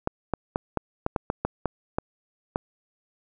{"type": "clicks", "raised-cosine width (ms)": 1, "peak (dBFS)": -10, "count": 11, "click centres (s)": [0.074, 0.337, 0.559, 0.773, 1.064, 1.162, 1.301, 1.45, 1.657, 1.985, 2.559], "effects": []}